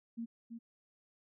sine tone with echo, 231.2 Hz, A#3, 14 cents flat, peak -37 dBFS, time 0.17-0.26 s, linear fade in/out 20 ms, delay 330 ms, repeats 1, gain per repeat -6 dB, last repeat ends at 0.59 s, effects none

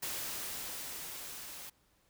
white noise with level ramp, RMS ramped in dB -38 to -47 dBFS, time 0.02-1.7 s, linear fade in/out 10 ms, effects pink hiss -71 dBFS RMS until 2.09 s

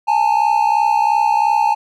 triangle tone pair together, 834 / 896.9 Hz, G#5 / A5, +7 / +33 cents, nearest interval minor second, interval 126 cents, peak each -13 dBFS, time 0.07-1.75 s, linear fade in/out 20 ms, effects none

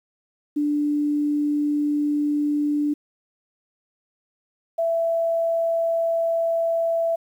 sine tone pair in turn, 294.2 / 664.9 Hz, D4 / E5, +3 / +15 cents, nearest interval octave + major second, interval 1412 cents, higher second, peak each -19 dBFS, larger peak neither, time 0.56-2.94 / 4.78-7.16 s, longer neither, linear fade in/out 10 ms, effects 9-bit

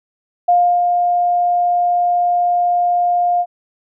sine tone with ADSR envelope, 706 Hz, F5, 19 cents sharp, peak -8 dBFS, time 0.48-3.46 s, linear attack 9 ms, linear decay 320 ms, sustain -4 dB, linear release 56 ms, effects none

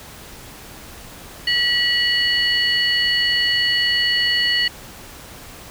sine tone cluster, 1935 / 2929 / 4419 Hz, B6 / F#7 / C#8, -36 / -18 / -6 cents, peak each -19 / -19 / -21 dBFS, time 1.47-4.68 s, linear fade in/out 5 ms, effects tanh soft clip ceiling -7 dBFS + pink hiss -39 dBFS RMS until 5.7 s

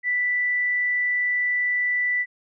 sine tone, 1975.5 Hz, B6, in tune, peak -20 dBFS, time 0.03-2.26 s, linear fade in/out 50 ms, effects none

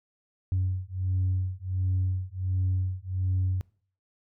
sine beating tone pair, 92.3 / 93.7 Hz, F#2 / F#2, -4 / +22 cents, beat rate 1.4 Hz, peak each -27 dBFS, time 0.52-3.61 s, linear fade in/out 0 ms, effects noise-tail reverb RT60 0.5 s tail -23 dB re dry + tanh soft clip ceiling -20 dBFS

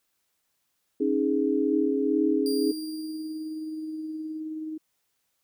sine chord, C# suspended second, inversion none, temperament equal with one note detuned, 273.4 / 311.1 / 415.3 Hz, C#4 / D#4 / G#4, -24 / 0 / 0 cents, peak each -26 dBFS, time 1-2.72 s, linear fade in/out 10 ms
sine tone with tremolo, 313 Hz, D#4, 10 cents sharp, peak -30 dBFS, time 1.72-4.78 s, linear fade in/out 10 ms, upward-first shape triangle, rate 19 Hz, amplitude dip 30%
sawtooth tone with exponential decay, 4767 Hz, D8, 25 cents sharp, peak -30 dBFS, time 2.46-4.4 s, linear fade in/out 1 ms, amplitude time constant 420 ms
effects white hiss -75 dBFS RMS until 5.43 s

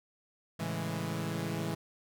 sawtooth chord, A major seventh, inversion none, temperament equal, 110 / 138.59 / 164.81 / 207.7 Hz, A2 / C#3 / E3 / G#3, 0 / 0 / 0 / 0 cents, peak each -36 / -37 / -32 / -36 dBFS, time 0.59-1.75 s, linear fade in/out 10 ms, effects none

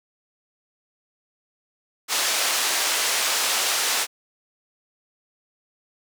white band-pass noise, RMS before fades -23 dBFS, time 2.08-4.07 s, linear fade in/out 50 ms, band 510 to 7600 Hz, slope 12 dB/octave, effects none

